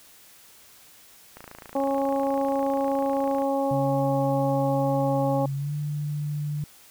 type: click train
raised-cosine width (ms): 0.5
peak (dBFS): -26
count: 58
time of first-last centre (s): 1.37-3.42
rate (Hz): 27.8
type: harmonic tone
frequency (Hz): 274.6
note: C#4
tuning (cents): -16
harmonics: 1 / 2 / 3 / 4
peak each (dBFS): -27 / -25 / -28 / -37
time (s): 1.75-5.46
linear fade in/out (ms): 5
type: tone with pitch glide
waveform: sine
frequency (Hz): 137.8 to 147.69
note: C#3 to D3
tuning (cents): -10 to +10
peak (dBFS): -26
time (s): 3.71-6.64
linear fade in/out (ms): 2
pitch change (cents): +120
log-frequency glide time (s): 5.55-5.73
effects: white hiss -52 dBFS RMS until 6.9 s